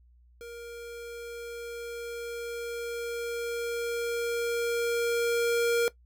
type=tone with level ramp; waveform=square; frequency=469.9 Hz; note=A#4; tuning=14 cents sharp; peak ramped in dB=-41 to -23 dBFS; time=0.41-5.88 s; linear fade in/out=0 ms; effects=noise-tail reverb RT60 0.1 s tail -18 dB re dry + added 60 Hz sine -56 dBFS peak until 6.05 s